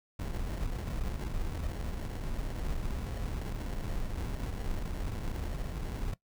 brown noise with sample-and-hold, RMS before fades -35 dBFS, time 0.19-6.14 s, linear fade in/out 5 ms, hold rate 1225 Hz, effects noise-tail reverb RT60 0.1 s tail -19 dB re dry

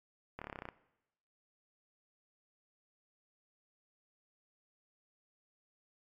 slowing click train, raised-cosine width 0.5 ms, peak -27 dBFS, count 11, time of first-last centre 0.39-0.688 s, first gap 26 ms, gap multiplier 1.03, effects noise-tail reverb RT60 0.9 s tail -18 dB re dry + MP3 96 kbps

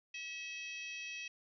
harmonic tone, 644 Hz, E5, 41 cents flat, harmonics 3 / 4 / 5 / 6 / 7 / 8 / 9, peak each -53 / -43 / -51 / -59 / -58 / -61 / -54 dBFS, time 0.14-1.28 s, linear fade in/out 5 ms, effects none

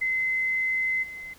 sine tone with level steps, 2053 Hz, C7, 33 cents flat, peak -23 / -36 dBFS, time 0.01-1.34 s, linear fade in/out 10 ms, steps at 1.02 s, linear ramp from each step 20 ms, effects pink hiss -53 dBFS RMS until 1.38 s

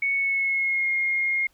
sine tone with pitch glide, 2217 to 2139 Hz, C#7 to C7, 0 to +38 cents, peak -21 dBFS, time 0.02-1.47 s, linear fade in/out 5 ms, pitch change -62 cents, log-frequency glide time 0.14-0.9 s, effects pink hiss -64 dBFS RMS until 1.53 s

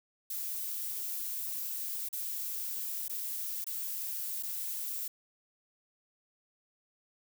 violet noise with dropouts, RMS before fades -37 dBFS, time 0.3-5.08 s, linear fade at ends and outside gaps 5 ms, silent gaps 2.088-2.128 / 3.082-3.095 / 3.643-3.666 / 4.427-4.432 s, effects none

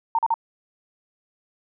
sine tone bursts, 912 Hz, A#5, 38 cents flat, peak -17 dBFS, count 3, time 0.15-0.341 s, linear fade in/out 2 ms, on 37 ms, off 40 ms, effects none

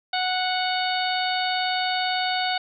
harmonic tone, 738 Hz, F#5, 5 cents flat, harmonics 1 / 2 / 3 / 4 / 5 / 6, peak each -25 / -30 / -32 / -32 / -31 / -32 dBFS, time 0.13-2.58 s, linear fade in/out 5 ms, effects none

